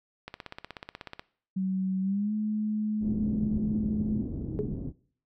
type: click train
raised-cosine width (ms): 0.3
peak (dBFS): -22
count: 16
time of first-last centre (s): 0.28-1.195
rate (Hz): 16.4
type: tone with pitch glide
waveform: sine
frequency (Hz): 188.9 to 213.3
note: F#3 to G#3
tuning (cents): +36 to +46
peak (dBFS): -26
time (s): 1.56-4.22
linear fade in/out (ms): 10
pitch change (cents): +210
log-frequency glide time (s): 2.01-2.33
type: low-pass noise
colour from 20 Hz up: white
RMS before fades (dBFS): -34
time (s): 3-4.93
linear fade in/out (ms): 50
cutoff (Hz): 280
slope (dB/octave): 24
type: tone with exponential decay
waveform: sine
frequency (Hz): 419.9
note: G#4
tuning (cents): +19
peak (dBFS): -24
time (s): 4.59-4.75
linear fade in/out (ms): 0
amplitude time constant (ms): 34
effects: noise-tail reverb RT60 0.5 s tail -20 dB re dry